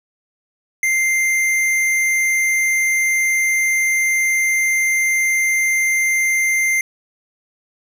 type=tone with hard clipping; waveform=sine; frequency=2093 Hz; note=C7; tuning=in tune; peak=-16 dBFS; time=0.83-6.81 s; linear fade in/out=2 ms; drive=13 dB; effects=none